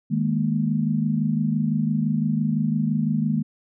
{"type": "chord", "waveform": "sine", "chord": "D# suspended fourth", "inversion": "none", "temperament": "just", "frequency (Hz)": [155.56, 207.4, 233.3], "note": ["D#3", "G#3", "A#3"], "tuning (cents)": [0, -2, 2], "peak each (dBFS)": -24, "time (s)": [0.1, 3.43], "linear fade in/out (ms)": 20, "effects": []}